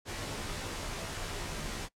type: noise with comb filter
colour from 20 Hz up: pink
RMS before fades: -38 dBFS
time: 0.05-1.89 s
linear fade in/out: 50 ms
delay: 16 ms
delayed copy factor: -0.65
effects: noise-tail reverb RT60 0.1 s tail -20 dB re dry + low-pass 9000 Hz 12 dB/octave